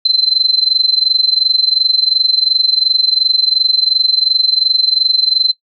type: tone with amplitude modulation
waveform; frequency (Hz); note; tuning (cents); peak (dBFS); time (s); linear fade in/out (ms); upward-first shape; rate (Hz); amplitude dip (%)
sine; 4084; C8; -43; -6; 0.05-5.52; 5; sine; 22.8; 85
effects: noise-tail reverb RT60 0.1 s tail -21 dB re dry